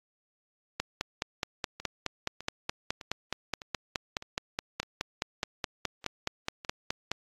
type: two click trains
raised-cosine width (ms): 0.2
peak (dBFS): -12 / -24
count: 31 / 9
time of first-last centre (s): 0.8-7.116 / 1.8-6.648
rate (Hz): 4.75 / 1.65
effects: AAC 32 kbps